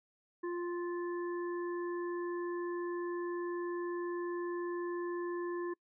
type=harmonic tone; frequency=349.2 Hz; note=F4; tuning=in tune; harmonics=1 / 3 / 5; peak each=-35 / -45 / -49 dBFS; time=0.43-5.74 s; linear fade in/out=10 ms; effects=noise-tail reverb RT60 0.1 s tail -25 dB re dry